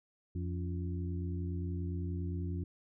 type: harmonic tone with a mistuned harmonic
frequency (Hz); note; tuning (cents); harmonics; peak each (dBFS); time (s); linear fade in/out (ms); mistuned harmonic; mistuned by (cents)
87.31; F2; 0; 1 / 2 / 3 / 4; -35 / -41 / -45 / -47; 0.35-2.64; 5; 3; +110
effects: none